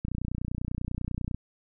click train, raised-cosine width 5 ms, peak -19 dBFS, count 40, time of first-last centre 0.05-1.346 s, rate 30.1 Hz, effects none

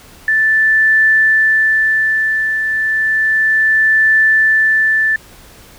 sine tone with tremolo, 1760 Hz, A6, in tune, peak -7 dBFS, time 0.28-5.16 s, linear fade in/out 2 ms, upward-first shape triangle, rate 0.32 Hz, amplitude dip 55%, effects pink hiss -41 dBFS RMS until 5.78 s

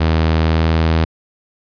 sawtooth tone with pitch glide, 80.1 to 80.94 Hz, E2 to E2, -49 to -31 cents, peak -8 dBFS, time 0-1.05 s, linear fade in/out 10 ms, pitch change +18 cents, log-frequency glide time 0.4-0.85 s, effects resampled to 11025 Hz

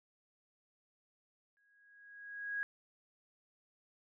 sine tone with exponential growth, 1650 Hz, G#6, 12 cents flat, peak -33 dBFS, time 1.57-2.63 s, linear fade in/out 0 ms, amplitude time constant 230 ms, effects none

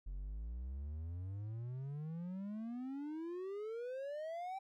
triangle exponential sweep, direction up, 43.65 to 784 Hz, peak -39 dBFS, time 0.06-4.59 s, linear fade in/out 10 ms, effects none

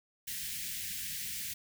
white band-stop noise, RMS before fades -39 dBFS, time 0.27-1.54 s, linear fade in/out 10 ms, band 230 to 1700 Hz, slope 48 dB/octave, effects none

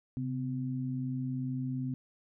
sine tone pair together, 133.3 / 255.6 Hz, C3 / C4, +33 / -40 cents, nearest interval major seventh, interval 1127 cents, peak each -34 / -35 dBFS, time 0.17-1.94 s, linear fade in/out 0 ms, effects none

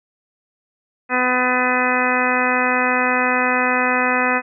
harmonic tone, 251.4 Hz, B3, 31 cents sharp, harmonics 1 / 2 / 3 / 4 / 5 / 6 / 7 / 8 / 10, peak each -24 / -24 / -24 / -24 / -24 / -24 / -24 / -24 / -24 dBFS, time 1.09-4.42 s, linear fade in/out 50 ms, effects none

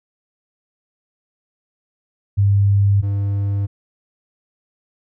sine / triangle tone pair in turn, 100 / 100 Hz, G2 / G2, +35 / +35 cents, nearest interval unison, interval 0 cents, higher neither, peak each -11 / -15 dBFS, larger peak first, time 2.37-3.02 / 3.02-3.67 s, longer neither, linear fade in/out 20 ms, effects none

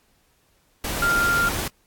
sine tone in noise, 1395 Hz, F6, 2 cents flat, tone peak -18 dBFS, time 1.02-1.49 s, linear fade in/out 5 ms, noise pink, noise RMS -27 dBFS, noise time 0.84-1.68 s, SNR +6 dB, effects pink hiss -63 dBFS RMS until 1.86 s + AAC 64 kbps

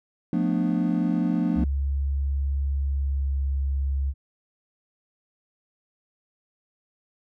triangle chord, B half-diminished seventh, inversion second, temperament just, 177.8 / 222.2 / 246.9 / 296.3 Hz, F3 / A3 / B3 / D4, +31 / +17 / 0 / +15 cents, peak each -23 / -25 / -25 / -25 dBFS, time 0.33-1.64 s, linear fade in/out 2 ms
sine tone with pitch glide, 69.3 to 68.54 Hz, C#2 to C#2, 0 to -19 cents, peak -22 dBFS, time 1.55-4.14 s, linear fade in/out 50 ms, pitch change -19 cents, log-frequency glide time 2.84-3.33 s
effects tanh soft clip ceiling -9 dBFS

